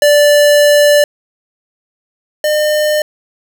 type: tone pair in turn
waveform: square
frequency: 585 / 604.9 Hz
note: D5 / D#5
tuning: -7 / -49 cents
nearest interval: minor second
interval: 58 cents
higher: second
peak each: -6 / -11 dBFS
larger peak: first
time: 0.02-1.04 / 2.44-3.02 s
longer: first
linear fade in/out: 2 ms
effects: none